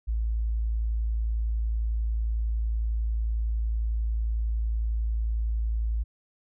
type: tone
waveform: sine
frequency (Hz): 55.5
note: A1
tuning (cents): +16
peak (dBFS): -24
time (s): 0.07-6.04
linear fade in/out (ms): 20
effects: none